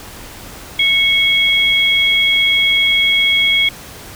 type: tone pair together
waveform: sine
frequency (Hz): 2206 / 3305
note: C#7 / G#7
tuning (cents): -9 / -9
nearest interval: perfect fifth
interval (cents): 700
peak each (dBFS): -13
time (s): 0.79-3.69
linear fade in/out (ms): 5
effects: pink hiss -34 dBFS RMS until 4.15 s